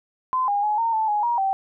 sine tone with pitch steps, 1027 / 813 / 843 / 917 / 878 / 835 / 949 / 775 Hz, C6 / G#5 / G#5 / A#5 / A5 / G#5 / A#5 / G5, -33 / -37 / +26 / -29 / -4 / +9 / +31 / -20 cents, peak -19 dBFS, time 0.33-1.53 s, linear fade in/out 0 ms, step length 150 ms, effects none

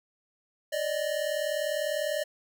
square tone pair together, 579 / 619 Hz, D5 / D#5, -25 / -9 cents, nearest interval minor second, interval 116 cents, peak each -32 / -31 dBFS, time 0.72-2.24 s, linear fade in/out 10 ms, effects none

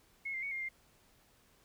sine tone with pitch steps, 2177 / 2094 / 2227 / 2122 / 2104 Hz, C#7 / C7 / C#7 / C7 / C7, -32 / +1 / +7 / +24 / +9 cents, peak -36 dBFS, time 0.25-0.69 s, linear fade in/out 10 ms, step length 88 ms, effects pink hiss -67 dBFS RMS until 1.64 s

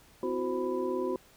sine tone cluster, 256 / 331.2 / 367.8 / 521 / 994 Hz, C4 / E4 / F#4 / C5 / B5, -38 / +8 / -10 / -7 / +11 cents, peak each -36 / -39 / -31 / -36 / -39 dBFS, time 0.23-1.16 s, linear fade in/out 2 ms, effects pink hiss -59 dBFS RMS until 1.36 s

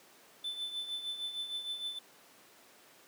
triangle tone with tremolo, 3520 Hz, A7, in tune, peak -32 dBFS, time 0.44-1.99 s, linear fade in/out 5 ms, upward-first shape triangle, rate 6.5 Hz, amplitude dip 70%, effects pink hiss -59 dBFS RMS until 3.07 s + high-pass 300 Hz 12 dB/octave

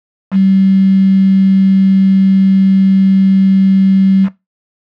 sine tone with quantisation, 192.2 Hz, G3, 34 cents flat, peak -6 dBFS, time 0.31-4.29 s, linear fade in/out 50 ms, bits 4, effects noise-tail reverb RT60 0.2 s tail -18 dB re dry + low-pass 2000 Hz 12 dB/octave

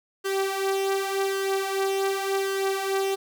sawtooth tone with flanger, 389.3 Hz, G4, 12 cents flat, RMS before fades -26 dBFS, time 0.24-3.16 s, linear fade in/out 20 ms, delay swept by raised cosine 1.9 to 5.5 ms, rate 0.88 Hz, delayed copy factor +0.6, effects 10-bit

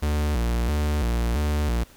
45% pulse tone with vibrato, 66 Hz, C2, 16 cents sharp, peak -21 dBFS, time 0.02-1.84 s, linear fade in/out 10 ms, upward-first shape square, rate 1.5 Hz, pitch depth 210 cents each way, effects pink hiss -52 dBFS RMS until 1.96 s

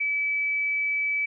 sine tone, 2298 Hz, D7, 38 cents flat, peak -23 dBFS, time 0-1.26 s, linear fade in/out 10 ms, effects none

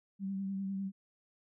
sine tone with vibrato, 194.5 Hz, G3, 13 cents flat, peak -34 dBFS, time 0.19-0.92 s, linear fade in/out 50 ms, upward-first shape triangle, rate 10 Hz, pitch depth 32 cents each way, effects none

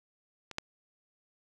clicks, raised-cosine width 0.2 ms, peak -25 / -15 dBFS, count 2, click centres 0.513 / 0.584 s, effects none

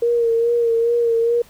sine tone with vibrato, 466.2 Hz, A#4, in tune, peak -14 dBFS, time 0.02-1.42 s, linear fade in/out 5 ms, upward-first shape sine, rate 2.4 Hz, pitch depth 33 cents each way, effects pink hiss -49 dBFS RMS until 1.49 s

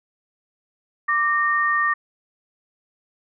sine tone pair together, 1176 / 1841.7 Hz, D6 / A#6, +2 / -21 cents, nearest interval minor sixth, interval 777 cents, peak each -20 dBFS, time 1.08-1.94 s, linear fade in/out 10 ms, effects none

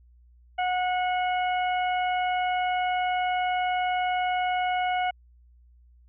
harmonic tone, 730 Hz, F#5, 24 cents flat, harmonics 1 / 2 / 3 / 4, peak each -24 / -34 / -34 / -38 dBFS, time 0.58-5.11 s, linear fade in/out 10 ms, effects added 60 Hz sine -53 dBFS peak until 6.08 s

